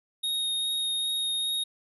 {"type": "tone with vibrato", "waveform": "square", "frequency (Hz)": 3729, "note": "A#7", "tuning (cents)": 0, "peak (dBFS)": -27, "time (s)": [0.23, 1.64], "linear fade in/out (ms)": 10, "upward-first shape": "sine", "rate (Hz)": 2.5, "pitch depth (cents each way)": 9, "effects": []}